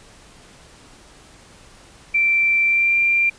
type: tone with pitch glide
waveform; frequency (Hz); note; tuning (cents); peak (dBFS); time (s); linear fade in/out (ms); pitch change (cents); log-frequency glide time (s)
sine; 2346 to 2375; D7 to D7; -2 to +19; -14; 2.14-3.3; 10; +21; 2.65-2.97
effects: pink hiss -47 dBFS RMS until 3.38 s + resampled to 22050 Hz